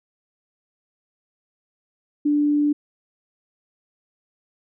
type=tone; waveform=sine; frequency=293.7 Hz; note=D4; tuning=in tune; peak=-16 dBFS; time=2.25-2.73 s; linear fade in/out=10 ms; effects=none